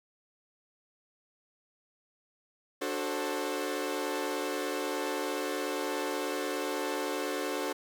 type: chord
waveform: sawtooth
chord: D dominant seventh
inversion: none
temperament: equal with one note detuned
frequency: 293.7 / 370 / 440 / 530.6 Hz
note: D4 / F#4 / A4 / C5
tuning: 0 / 0 / 0 / +24 cents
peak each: -33 dBFS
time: 2.81-7.73 s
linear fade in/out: 10 ms
effects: none